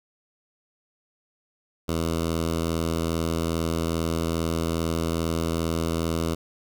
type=tone with notch filter; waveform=10% pulse; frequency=82.41 Hz; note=E2; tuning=in tune; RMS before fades=-26 dBFS; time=1.88-6.35 s; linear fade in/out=10 ms; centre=1900 Hz; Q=2; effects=none